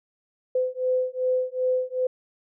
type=beating tone pair; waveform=sine; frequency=508 / 510.6 Hz; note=B4 / C5; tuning=+49 / -42 cents; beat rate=2.6 Hz; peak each=-25 dBFS; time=0.55-2.07 s; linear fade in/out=5 ms; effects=none